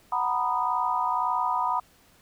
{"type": "chord", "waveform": "sine", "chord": "B major seventh", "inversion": "second", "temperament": "just", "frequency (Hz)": [740.8, 926, 987.8, 1234.7], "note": ["F#5", "A#5", "B5", "D#6"], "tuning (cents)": [2, -12, 0, -14], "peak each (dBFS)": [-31, -30, -26, -30], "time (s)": [0.12, 1.8], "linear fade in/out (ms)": 5, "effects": ["pink hiss -59 dBFS RMS until 2.21 s"]}